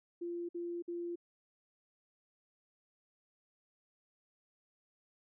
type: tone bursts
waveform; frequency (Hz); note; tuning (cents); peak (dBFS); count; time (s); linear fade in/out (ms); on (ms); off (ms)
sine; 345.2; F4; -20; -37; 3; 0.21-1.158; 10; 280; 54
effects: none